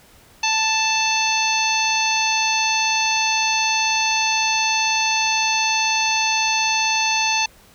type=harmonic tone; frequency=881 Hz; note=A5; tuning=2 cents sharp; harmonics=1 / 2 / 3 / 4 / 5 / 6 / 7; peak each=-22 / -31 / -21 / -28 / -25 / -34 / -25 dBFS; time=0.43-7.46 s; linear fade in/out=5 ms; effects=pink hiss -50 dBFS RMS until 7.74 s